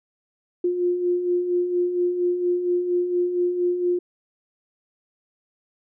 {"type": "beating tone pair", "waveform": "sine", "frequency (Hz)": [351.2, 355.5], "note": ["F4", "F4"], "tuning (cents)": [10, 31], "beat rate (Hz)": 4.3, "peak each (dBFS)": [-29, -20], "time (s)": [0.64, 3.99], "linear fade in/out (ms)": 5, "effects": []}